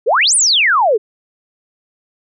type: exponential two-way sweep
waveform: sine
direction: up then down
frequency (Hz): 392 to 9800 to 392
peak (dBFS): -9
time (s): 0.06-0.98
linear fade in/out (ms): 20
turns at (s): 0.35
effects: none